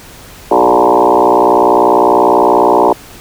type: tone with frequency modulation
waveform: sine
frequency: 650 Hz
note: E5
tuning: 24 cents flat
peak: -5 dBFS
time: 0.51-2.93 s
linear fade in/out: 5 ms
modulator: 60.2 Hz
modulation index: 5.6
effects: pink hiss -35 dBFS RMS until 3.2 s